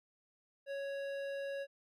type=tone with hard clipping; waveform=triangle; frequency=555 Hz; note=C#5; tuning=2 cents sharp; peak=-40 dBFS; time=0.66-1.67 s; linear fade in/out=50 ms; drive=16 dB; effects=none